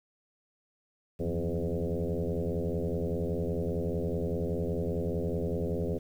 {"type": "tone with frequency modulation", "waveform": "sine", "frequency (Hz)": 164.6, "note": "E3", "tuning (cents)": -2, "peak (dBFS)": -28, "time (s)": [1.19, 5.99], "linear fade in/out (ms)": 20, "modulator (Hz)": 85, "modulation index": 4.5, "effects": ["10-bit"]}